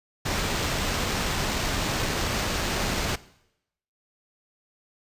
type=noise with sample-and-hold; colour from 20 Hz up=pink; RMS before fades=-27 dBFS; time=0.25-3.16 s; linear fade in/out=10 ms; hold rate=11025 Hz; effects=noise-tail reverb RT60 0.8 s tail -19 dB re dry + resampled to 32000 Hz